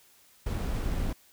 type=noise with sample-and-hold; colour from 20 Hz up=brown; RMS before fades=-30 dBFS; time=0.46-1.13 s; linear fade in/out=5 ms; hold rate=11025 Hz; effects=white hiss -60 dBFS RMS until 1.32 s